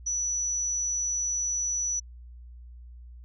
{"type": "tone", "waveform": "sine", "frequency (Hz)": 5920, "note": "F#8", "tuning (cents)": 0, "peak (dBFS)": -26, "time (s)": [0.06, 2], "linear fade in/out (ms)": 10, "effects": ["added 60 Hz sine -43 dBFS peak until 3.24 s"]}